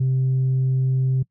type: tone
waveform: sine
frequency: 130.8 Hz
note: C3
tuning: in tune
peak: -15 dBFS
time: 0-1.23 s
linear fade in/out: 10 ms
effects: noise-tail reverb RT60 0.1 s tail -22 dB re dry + tanh soft clip ceiling -15 dBFS